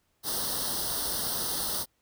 white noise with comb filter, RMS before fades -31 dBFS, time 0.23-1.86 s, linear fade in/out 50 ms, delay 0.21 ms, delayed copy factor +1, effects pink hiss -73 dBFS RMS until 2.01 s

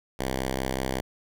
5% pulse tone, 65.41 Hz, C2, in tune, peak -16 dBFS, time 0.19-1.01 s, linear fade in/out 5 ms, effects none

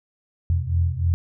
sine tone cluster, 83.9 / 87.2 / 127.6 Hz, E2 / F2 / C3, +31 / -2 / -43 cents, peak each -22 / -22 / -28 dBFS, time 0.5-1.14 s, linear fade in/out 0 ms, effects none

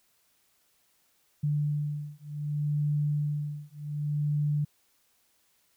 sine beating tone pair, 147.4 / 148.06 Hz, D3 / D3, +7 / +14 cents, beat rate 0.66 Hz, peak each -30 dBFS, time 1.43-4.65 s, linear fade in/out 10 ms, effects white hiss -69 dBFS RMS until 5.76 s

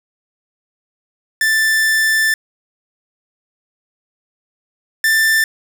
45% pulse tone pair in turn, 1767 / 1776.6 Hz, A6 / A6, +7 / +16 cents, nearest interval unison, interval 9 cents, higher second, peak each -12 / -11 dBFS, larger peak second, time 1.41-2.34 / 5.04-5.44 s, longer first, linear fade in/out 2 ms, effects none

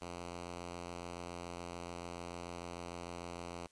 5% pulse tone with pitch glide, 87.2 to 86.6 Hz, F2 to F2, -2 to -14 cents, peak -32 dBFS, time 0.01-3.67 s, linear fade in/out 5 ms, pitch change -12 cents, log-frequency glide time 0.64-3.1 s, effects white hiss -70 dBFS RMS until 3.71 s + resampled to 22050 Hz

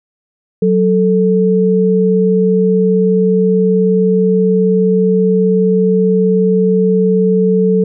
sine tone pair together, 185.74 / 440.6 Hz, F#3 / A4, +7 / +2 cents, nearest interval octave + minor third, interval 1495 cents, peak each -11 dBFS, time 0.62-7.84 s, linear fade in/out 5 ms, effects none

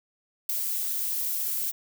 violet noise with ADSR envelope, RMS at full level -23 dBFS, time 0.49-1.72 s, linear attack 6 ms, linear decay 6 ms, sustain -6 dB, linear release 21 ms, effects none

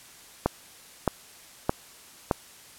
click train, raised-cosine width 1 ms, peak -7 dBFS, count 4, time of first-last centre 0.46-2.312 s, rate 1.62 Hz, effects white hiss -50 dBFS RMS until 2.78 s + low-pass 12000 Hz 12 dB/octave

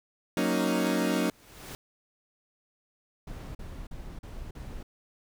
30% pulse chord, D# minor seventh, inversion first, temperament equal, 185 / 233.1 / 277.2 / 311.1 Hz, F#3 / A#3 / C#4 / D#4, 0 / 0 / 0 / 0 cents, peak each -28 dBFS, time 0.37-1.3 s, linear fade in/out 2 ms
pink noise with exponential growth, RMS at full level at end -40 dBFS, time 0.96-1.75 s, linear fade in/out 0 ms, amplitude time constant 170 ms
brown noise bursts, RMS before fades -40 dBFS, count 5, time 3.27-4.83 s, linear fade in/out 5 ms, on 280 ms, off 40 ms
effects none

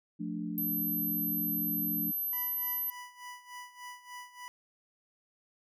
sine chord, D minor, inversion first, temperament just, 176.2 / 220.2 / 293.7 Hz, F3 / A3 / D4, +16 / +2 / 0 cents, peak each -38 dBFS, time 0.19-2.12 s, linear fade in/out 20 ms
sine tone, 12390 Hz, G9, 21 cents flat, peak -31 dBFS, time 0.58-2.9 s, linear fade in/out 0 ms
25% pulse tone with tremolo, 986 Hz, B5, 3 cents flat, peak -38 dBFS, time 2.33-4.48 s, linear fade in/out 0 ms, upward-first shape sine, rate 3.4 Hz, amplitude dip 80%
effects none

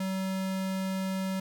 square tone, 190.1 Hz, F#3, 47 cents sharp, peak -30 dBFS, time 0-1.4 s, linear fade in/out 5 ms, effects none

